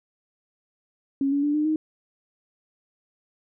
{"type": "tone with pitch steps", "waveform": "sine", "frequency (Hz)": [275, 283.7, 292.7, 302, 311.5], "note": ["C#4", "C#4", "D4", "D4", "D#4"], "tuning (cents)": [-14, 40, -6, 48, 2], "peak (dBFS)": -20, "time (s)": [1.21, 1.76], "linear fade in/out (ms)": 2, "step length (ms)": 110, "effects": []}